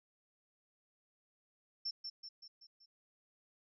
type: tone with echo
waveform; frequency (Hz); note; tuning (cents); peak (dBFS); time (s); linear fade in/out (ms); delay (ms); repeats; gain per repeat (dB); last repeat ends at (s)
sine; 5380; E8; +34; -36; 1.85-1.91; 10; 190; 5; -5; 2.86
effects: none